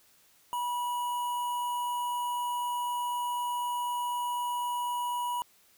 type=tone with notch filter; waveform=square; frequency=972 Hz; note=B5; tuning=28 cents flat; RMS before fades=-32 dBFS; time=0.53-5.42 s; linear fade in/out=0 ms; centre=4800 Hz; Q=0.75; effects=white hiss -63 dBFS RMS until 5.77 s